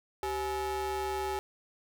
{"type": "ring-modulated tone", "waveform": "square", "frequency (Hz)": 228.4, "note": "A#3", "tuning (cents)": -35, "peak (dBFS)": -29, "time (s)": [0.23, 1.39], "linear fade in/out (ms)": 0, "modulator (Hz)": 615, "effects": []}